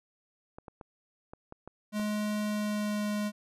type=clicks; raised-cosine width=1 ms; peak=-30 dBFS; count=7; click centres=0.585 / 0.682 / 0.812 / 1.335 / 1.524 / 1.676 / 1.997 s
type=tone with pitch glide; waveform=square; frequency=210.4 to 208.6 Hz; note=G#3 to G#3; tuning=+23 to +8 cents; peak=-30 dBFS; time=1.92-3.32 s; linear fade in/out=50 ms; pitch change=-15 cents; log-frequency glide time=2.42-3.09 s
effects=resampled to 32000 Hz